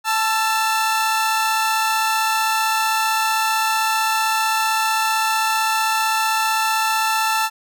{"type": "tone pair together", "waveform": "sawtooth", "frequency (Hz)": [880, 1337.8], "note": ["A5", "E6"], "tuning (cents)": [0, 25], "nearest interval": "perfect fifth", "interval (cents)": 725, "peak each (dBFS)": [-15, -18], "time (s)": [0.04, 7.5], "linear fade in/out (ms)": 50, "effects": []}